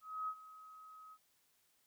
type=tone with ADSR envelope; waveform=sine; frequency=1270 Hz; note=D#6; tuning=35 cents sharp; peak=-36 dBFS; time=0.01-1.18 s; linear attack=270 ms; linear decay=64 ms; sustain=-17 dB; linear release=55 ms; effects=white hiss -75 dBFS RMS until 1.86 s